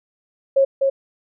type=tone with echo; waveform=sine; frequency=544 Hz; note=C#5; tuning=33 cents flat; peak=-11 dBFS; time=0.56-0.65 s; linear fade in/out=10 ms; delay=250 ms; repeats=1; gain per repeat=-3 dB; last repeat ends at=0.9 s; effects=none